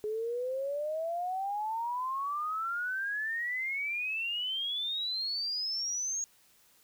sine exponential sweep, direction up, 420 to 6645 Hz, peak -31 dBFS, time 0.04-6.24 s, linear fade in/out 0 ms, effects white hiss -64 dBFS RMS until 6.83 s

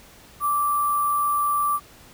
sine tone with sample-and-hold, 1168 Hz, D6, 10 cents flat, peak -19 dBFS, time 0.4-1.8 s, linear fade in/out 50 ms, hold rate 11025 Hz, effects pink hiss -49 dBFS RMS until 2.13 s

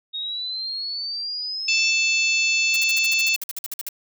sine exponential sweep, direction up, 3727 to 5500 Hz, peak -26 dBFS, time 0.13-1.92 s, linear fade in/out 20 ms
harmonic tone, 880 Hz, A5, in tune, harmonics 3 / 4 / 5 / 6 / 7 / 8, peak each -19 / -30 / -26 / -35 / -32 / -31 dBFS, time 1.68-3.36 s, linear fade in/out 5 ms
blue noise bursts, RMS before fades -29 dBFS, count 16, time 2.74-3.888 s, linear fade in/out 2 ms, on 23 ms, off 52 ms
effects none

